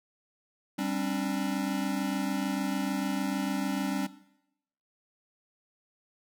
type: chord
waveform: square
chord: G suspended fourth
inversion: none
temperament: equal with one note detuned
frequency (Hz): 196 / 267 / 293.7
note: G3 / C4 / D4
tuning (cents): 0 / +35 / 0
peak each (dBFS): -34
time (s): 0.78-4.07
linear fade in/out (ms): 10
effects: noise-tail reverb RT60 0.8 s tail -17 dB re dry